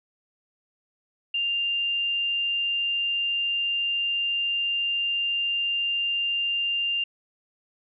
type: tone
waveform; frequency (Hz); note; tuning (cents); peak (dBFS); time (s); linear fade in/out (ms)
sine; 2794; F7; 0; -23; 1.34-7.04; 5
effects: none